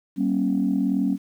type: tone cluster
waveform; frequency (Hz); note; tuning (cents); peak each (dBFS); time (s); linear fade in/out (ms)
sine; 193 / 236.4 / 274.7; G3 / A#3 / C#4; -27 / +24 / -16; -23 / -25 / -22; 0.16-1.18; 50
effects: tanh soft clip ceiling -12 dBFS + 9-bit